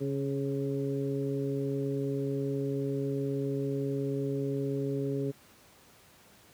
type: harmonic tone with a mistuned harmonic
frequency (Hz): 138.59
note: C#3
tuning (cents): 0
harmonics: 1 / 2 / 3 / 4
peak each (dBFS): -33 / -34 / -33 / -43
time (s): 0-5.32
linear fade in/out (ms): 20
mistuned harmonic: 4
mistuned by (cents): -22
effects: pink hiss -58 dBFS RMS until 6.53 s + high-pass 80 Hz 12 dB/octave